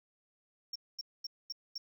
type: tone bursts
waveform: sine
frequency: 5500 Hz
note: F8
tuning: 27 cents flat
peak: -34 dBFS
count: 5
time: 0.73-1.78 s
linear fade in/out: 5 ms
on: 26 ms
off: 230 ms
effects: tanh soft clip ceiling -36 dBFS